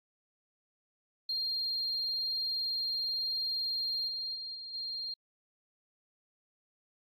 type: tone with level steps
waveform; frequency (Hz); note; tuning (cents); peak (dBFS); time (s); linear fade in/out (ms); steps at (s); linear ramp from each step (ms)
sine; 4207; C8; +9; -30 / -34 / -38 / -41 / -35; 1.29-5.14; 5; 4.07 / 4.34 / 4.54 / 4.73; 20
effects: tanh soft clip ceiling -26 dBFS + AAC 64 kbps